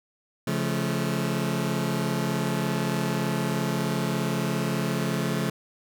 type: chord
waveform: sawtooth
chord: Db augmented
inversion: none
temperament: just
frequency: 138.59 / 173.24 / 216.5 Hz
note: Db3 / F3 / A3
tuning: 0 / -14 / -28 cents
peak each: -25 dBFS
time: 0.47-5.5 s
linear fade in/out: 5 ms
effects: none